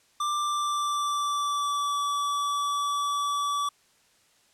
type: tone with pitch glide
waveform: square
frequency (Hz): 1183 to 1150.7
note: D6 to D6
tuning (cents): +12 to -36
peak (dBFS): -26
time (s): 0.2-3.69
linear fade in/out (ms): 5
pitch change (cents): -48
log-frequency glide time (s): 0.36-2
effects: white hiss -63 dBFS RMS until 4.53 s + low-pass 9000 Hz 12 dB/octave